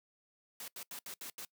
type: noise bursts at uneven times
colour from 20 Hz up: white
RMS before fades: -45 dBFS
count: 6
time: 0.6-0.68 / 0.76-0.83 / 0.91-0.99 / 1.06-1.14 / 1.21-1.3 / 1.38-1.45 s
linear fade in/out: 2 ms
effects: noise-tail reverb RT60 0.1 s tail -22 dB re dry + high-pass 150 Hz 12 dB/octave